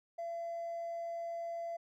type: tone with hard clipping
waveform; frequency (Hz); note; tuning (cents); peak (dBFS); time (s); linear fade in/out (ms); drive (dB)
triangle; 677; E5; +46; -37; 0.18-1.77; 10; 2
effects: none